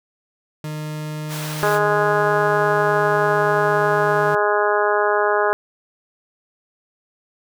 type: tone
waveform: 40% pulse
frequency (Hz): 152.9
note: D#3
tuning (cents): -30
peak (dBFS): -25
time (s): 0.64-4.35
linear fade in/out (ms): 2
type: high-pass noise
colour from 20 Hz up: pink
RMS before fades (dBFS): -32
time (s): 1.28-1.8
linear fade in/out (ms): 50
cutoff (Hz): 790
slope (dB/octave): 12
type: harmonic tone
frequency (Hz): 207.7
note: G#3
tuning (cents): 0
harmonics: 2 / 3 / 4 / 5 / 6 / 7 / 8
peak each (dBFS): -20 / -22 / -23 / -24 / -25 / -25 / -26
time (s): 1.63-5.53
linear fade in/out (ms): 0
effects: none